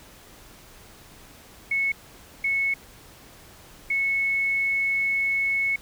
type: tone bursts at uneven times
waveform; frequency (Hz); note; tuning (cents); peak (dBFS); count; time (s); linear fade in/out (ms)
sine; 2200; C#7; -14; -21; 3; 1.71-1.92 / 2.44-2.74 / 3.9-5.76; 5
effects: pink hiss -49 dBFS RMS until 5.81 s